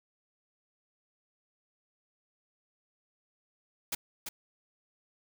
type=noise with echo; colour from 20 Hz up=white; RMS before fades=-33 dBFS; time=3.92-3.95 s; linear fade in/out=5 ms; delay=340 ms; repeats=1; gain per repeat=-6 dB; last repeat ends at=4.29 s; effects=none